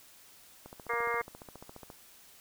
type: click train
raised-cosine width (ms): 1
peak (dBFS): -32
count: 19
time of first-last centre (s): 0.66-1.901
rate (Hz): 14.5
type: harmonic tone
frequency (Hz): 235.3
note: A#3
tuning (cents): +16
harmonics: 2 / 3 / 4 / 5 / 6 / 7 / 8 / 9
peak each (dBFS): -35 / -42 / -38 / -35 / -42 / -40 / -42 / -36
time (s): 0.89-1.22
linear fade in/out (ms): 10
effects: white hiss -57 dBFS RMS until 2.4 s